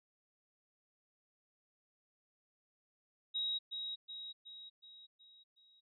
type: tone with echo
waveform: sine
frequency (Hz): 3810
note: A#7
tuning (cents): +37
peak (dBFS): -34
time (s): 3.34-3.59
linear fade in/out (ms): 20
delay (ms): 370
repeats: 6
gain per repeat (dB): -5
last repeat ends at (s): 5.81
effects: none